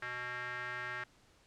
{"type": "tone with band-pass filter", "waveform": "square", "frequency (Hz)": 123.47, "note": "B2", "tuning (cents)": 0, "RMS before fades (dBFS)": -41, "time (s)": [0.02, 1.04], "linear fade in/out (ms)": 5, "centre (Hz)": 1700, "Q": 4.1, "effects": ["pink hiss -66 dBFS RMS until 1.46 s", "low-pass 8000 Hz 12 dB/octave"]}